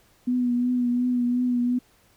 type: tone with vibrato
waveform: sine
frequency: 245.8 Hz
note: B3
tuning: 8 cents flat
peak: -20 dBFS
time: 0.27-1.79 s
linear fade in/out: 10 ms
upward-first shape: triangle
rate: 2.8 Hz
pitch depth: 33 cents each way
effects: pink hiss -60 dBFS RMS until 2.16 s